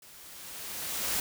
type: noise with level ramp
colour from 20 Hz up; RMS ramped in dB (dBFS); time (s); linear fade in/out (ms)
white; -53 to -29; 0.02-1.2; 2
effects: none